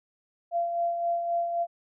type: tone with tremolo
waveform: sine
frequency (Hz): 686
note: F5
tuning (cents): -31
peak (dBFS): -23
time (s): 0.51-1.67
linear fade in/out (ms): 50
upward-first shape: sine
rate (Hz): 3.8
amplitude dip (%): 45
effects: none